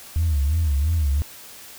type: tone with vibrato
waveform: sine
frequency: 75.8 Hz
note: D#2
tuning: 45 cents flat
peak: -16 dBFS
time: 0.16-1.22 s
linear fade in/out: 0 ms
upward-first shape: sine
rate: 2.9 Hz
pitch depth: 170 cents each way
effects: tanh soft clip ceiling -14 dBFS + white hiss -42 dBFS RMS until 1.78 s